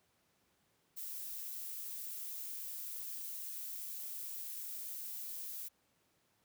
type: noise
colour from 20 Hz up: violet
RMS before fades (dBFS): -44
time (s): 0.96-5.69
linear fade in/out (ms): 20
effects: pink hiss -75 dBFS RMS until 6.44 s + high-pass 100 Hz 12 dB/octave